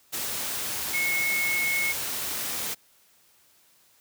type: tone in noise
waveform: sine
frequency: 2182 Hz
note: C#7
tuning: 28 cents flat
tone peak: -24 dBFS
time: 0.93-1.93 s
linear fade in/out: 20 ms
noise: white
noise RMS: -31 dBFS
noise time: 0.12-2.75 s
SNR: +4 dB
effects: white hiss -61 dBFS RMS until 4 s + high-pass 60 Hz 12 dB/octave